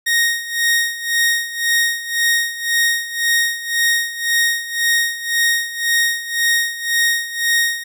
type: tone with tremolo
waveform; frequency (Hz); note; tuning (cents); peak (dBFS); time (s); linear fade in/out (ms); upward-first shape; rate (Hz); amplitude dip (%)
sawtooth; 1864.7; A#6; 0; -9; 0.06-7.84; 10; sine; 1.9; 80
effects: none